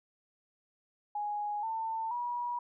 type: tone with pitch steps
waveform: sine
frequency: 830.6 / 895.4 / 965.2 Hz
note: G#5 / A5 / B5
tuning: 0 / +30 / -40 cents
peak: -32 dBFS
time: 1.15-2.59 s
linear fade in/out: 5 ms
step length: 480 ms
effects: none